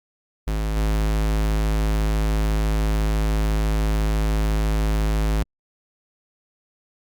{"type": "tone with level steps", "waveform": "square", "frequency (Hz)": 53, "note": "G#1", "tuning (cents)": 36, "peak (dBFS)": [-22, -19], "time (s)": [0.47, 5.43], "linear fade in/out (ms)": 5, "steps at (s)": 0.76, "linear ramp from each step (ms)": 10, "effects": ["Opus 48 kbps"]}